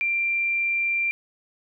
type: tone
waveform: sine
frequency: 2368 Hz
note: D7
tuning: 14 cents sharp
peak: -21 dBFS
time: 0.01-1.11 s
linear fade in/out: 0 ms
effects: none